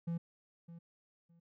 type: tone with echo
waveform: triangle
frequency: 168.5 Hz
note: E3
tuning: 38 cents sharp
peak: -32 dBFS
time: 0.07-0.18 s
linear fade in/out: 10 ms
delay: 610 ms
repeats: 2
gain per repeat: -14 dB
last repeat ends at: 1.4 s
effects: none